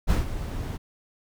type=noise with ADSR envelope; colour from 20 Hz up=brown; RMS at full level=-19 dBFS; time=0.07-0.78 s; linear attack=36 ms; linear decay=140 ms; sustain=-12 dB; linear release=24 ms; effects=none